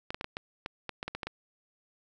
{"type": "clicks", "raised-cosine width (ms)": 0.3, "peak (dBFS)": -19, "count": 12, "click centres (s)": [0.105, 0.145, 0.211, 0.244, 0.369, 0.661, 0.893, 1.029, 1.08, 1.15, 1.232, 1.27], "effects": []}